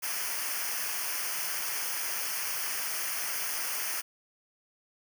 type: noise with comb filter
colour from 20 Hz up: white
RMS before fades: -33 dBFS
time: 0.02-4.02 s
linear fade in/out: 20 ms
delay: 0.26 ms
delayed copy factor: -0.85
effects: none